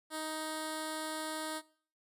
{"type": "tone with notch filter", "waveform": "5% pulse", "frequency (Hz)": 312.7, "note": "D#4", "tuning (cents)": 9, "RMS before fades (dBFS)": -39, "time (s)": [0.1, 1.62], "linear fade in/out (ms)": 50, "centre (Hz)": 2500, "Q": 0.9, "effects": ["noise-tail reverb RT60 0.5 s tail -21 dB re dry", "resampled to 32000 Hz"]}